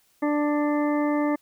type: harmonic tone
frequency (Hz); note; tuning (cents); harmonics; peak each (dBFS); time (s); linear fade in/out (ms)
295; D4; +8; 1 / 2 / 3 / 4 / 6 / 7; -22 / -28 / -32 / -34 / -38 / -39; 0.22-1.36; 10
effects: white hiss -64 dBFS RMS until 1.41 s